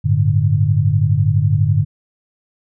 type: chord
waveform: sine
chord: G suspended second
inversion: none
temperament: equal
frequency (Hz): 98 / 110 / 146.83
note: G2 / A2 / D3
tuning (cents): 0 / 0 / 0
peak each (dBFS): -16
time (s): 0.04-1.85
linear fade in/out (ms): 20
effects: none